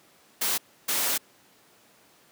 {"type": "noise bursts at uneven times", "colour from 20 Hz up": "white", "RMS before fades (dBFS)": -26, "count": 2, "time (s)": [[0.41, 0.58], [0.88, 1.18]], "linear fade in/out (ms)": 10, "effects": ["pink hiss -58 dBFS RMS until 2.31 s", "high-pass 200 Hz 12 dB/octave"]}